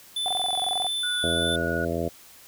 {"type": "tone with vibrato", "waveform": "square", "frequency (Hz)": 3500, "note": "A7", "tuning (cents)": -10, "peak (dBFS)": -26, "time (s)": [0.16, 1.56], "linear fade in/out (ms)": 5, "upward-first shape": "sine", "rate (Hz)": 1.6, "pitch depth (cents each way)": 12}
{"type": "tone bursts", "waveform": "sine", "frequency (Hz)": 740, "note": "F#5", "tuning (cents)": 0, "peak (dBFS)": -25, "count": 14, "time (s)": [0.26, 0.867], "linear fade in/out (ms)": 0, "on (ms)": 22, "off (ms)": 23}
{"type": "tone", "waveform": "sine", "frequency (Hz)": 1460, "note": "F#6", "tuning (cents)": -24, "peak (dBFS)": -29, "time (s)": [1.03, 1.85], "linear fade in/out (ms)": 5}
{"type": "harmonic tone", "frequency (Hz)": 83.9, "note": "E2", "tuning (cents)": 31, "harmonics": [1, 2, 3, 4, 5, 6, 7, 8], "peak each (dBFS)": [-33, -33, -33, -33, -33, -33, -33, -33], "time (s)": [1.23, 2.09], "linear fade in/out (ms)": 10}
{"effects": ["white hiss -50 dBFS RMS until 2.47 s"]}